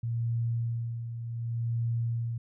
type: tone with tremolo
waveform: sine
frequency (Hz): 116.6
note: A#2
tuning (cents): +1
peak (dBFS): -26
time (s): 0.03-2.38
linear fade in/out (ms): 5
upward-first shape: sine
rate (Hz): 0.67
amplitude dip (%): 60
effects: none